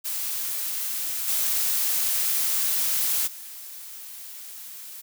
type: noise with level steps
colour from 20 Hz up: blue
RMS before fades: -29 / -24 / -40 dBFS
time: 0.04-5.02 s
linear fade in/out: 20 ms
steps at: 1.27 / 3.26 s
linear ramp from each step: 20 ms
effects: none